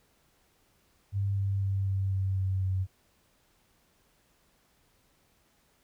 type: tone with pitch steps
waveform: sine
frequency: 99.2 / 98.34 / 97.5 / 96.65 / 95.82 / 94.99 / 94.17 Hz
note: G2 / G2 / G2 / G2 / G2 / F#2 / F#2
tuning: +21 / +6 / -9 / -24 / -39 / +46 / +31 cents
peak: -26 dBFS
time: 1.12-2.87 s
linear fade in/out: 50 ms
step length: 250 ms
effects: pink hiss -68 dBFS RMS until 5.83 s